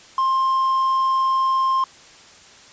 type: tone with hard clipping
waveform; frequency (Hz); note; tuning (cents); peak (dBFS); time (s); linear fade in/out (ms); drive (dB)
triangle; 1057; C6; +17; -17; 0.18-1.84; 2; 5
effects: white hiss -46 dBFS RMS until 2.72 s + resampled to 16000 Hz